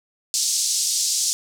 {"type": "band-pass noise", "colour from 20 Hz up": "white", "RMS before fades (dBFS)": -22, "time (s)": [0.34, 1.33], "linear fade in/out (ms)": 0, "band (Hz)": [4600, 8000], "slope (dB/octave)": 24, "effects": []}